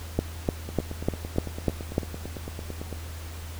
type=two click trains; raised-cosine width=2 ms; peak=-9 / -21 dBFS; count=7 / 21; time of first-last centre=0.19-1.981 / 0.69-2.927 s; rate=3.35 / 8.94 Hz; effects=added 81 Hz sine -36 dBFS peak until 3.59 s + pink hiss -44 dBFS RMS until 3.59 s

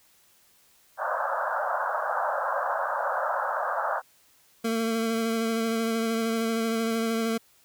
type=band-pass noise; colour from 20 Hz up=pink; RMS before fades=-28 dBFS; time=0.97-4.02 s; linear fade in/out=50 ms; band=540 to 1600 Hz; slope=96 dB/octave
type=tone with vibrato; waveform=25% pulse; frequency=226.4 Hz; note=A3; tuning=50 cents sharp; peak=-21 dBFS; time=4.64-7.38 s; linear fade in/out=10 ms; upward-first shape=sine; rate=13 Hz; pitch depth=20 cents each way
effects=white hiss -61 dBFS RMS until 7.64 s

